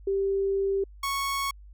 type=tone pair in turn; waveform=sine / sawtooth; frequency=392 / 1105.5 Hz; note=G4 / C#6; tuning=0 / -5 cents; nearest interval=octave + tritone; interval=1795 cents; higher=second; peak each=-23 dBFS; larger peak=neither; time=0.07-0.84 / 1.03-1.51 s; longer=first; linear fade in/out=5 ms; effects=added 50 Hz sine -45 dBFS peak until 1.73 s